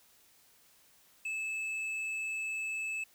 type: tone with hard clipping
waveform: sine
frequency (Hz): 2612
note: E7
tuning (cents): -17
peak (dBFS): -35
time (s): 1.25-3.04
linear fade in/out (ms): 5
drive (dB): 5
effects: white hiss -64 dBFS RMS until 3.14 s